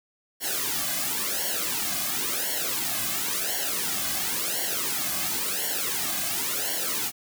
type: noise with flanger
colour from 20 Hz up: white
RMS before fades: -28 dBFS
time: 0.4-7.12 s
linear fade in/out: 50 ms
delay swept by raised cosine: 0.8 to 2.2 ms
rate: 0.95 Hz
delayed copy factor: -1
effects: none